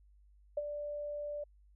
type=tone with ADSR envelope; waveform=sine; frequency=587.3 Hz; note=D5; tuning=in tune; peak=-29 dBFS; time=0.57-1.44 s; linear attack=6 ms; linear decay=32 ms; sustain=-8 dB; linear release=7 ms; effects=added 50 Hz sine -60 dBFS peak until 1.75 s